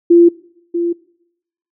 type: tone with echo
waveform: sine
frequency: 343 Hz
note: F4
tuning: 31 cents flat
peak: -4 dBFS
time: 0.1-0.29 s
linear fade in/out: 10 ms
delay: 640 ms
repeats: 1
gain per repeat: -10 dB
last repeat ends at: 0.93 s
effects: noise-tail reverb RT60 0.8 s tail -22 dB re dry